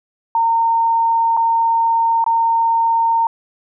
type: tone with dropouts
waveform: sine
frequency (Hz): 916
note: A#5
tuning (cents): -31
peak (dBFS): -12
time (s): 0.35-3.27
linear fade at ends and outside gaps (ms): 2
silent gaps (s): 1.368-1.372 / 2.242-2.263
effects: none